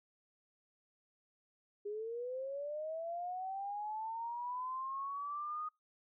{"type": "linear sweep", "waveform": "sine", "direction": "up", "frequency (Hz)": [405, 1244.5], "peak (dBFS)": -38, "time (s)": [1.85, 5.69], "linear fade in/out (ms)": 10, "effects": ["noise-tail reverb RT60 0.2 s tail -24 dB re dry"]}